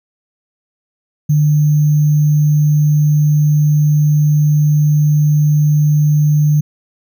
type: tone with sample-and-hold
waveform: sine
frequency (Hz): 150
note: D3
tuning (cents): +37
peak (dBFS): -8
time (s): 1.29-6.61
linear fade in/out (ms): 10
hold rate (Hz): 6300
effects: none